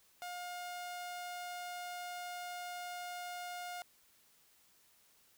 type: tone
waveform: sawtooth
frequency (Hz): 712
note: F5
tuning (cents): +33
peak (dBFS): -38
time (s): 0.22-3.82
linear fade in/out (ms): 0
effects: white hiss -68 dBFS RMS until 5.37 s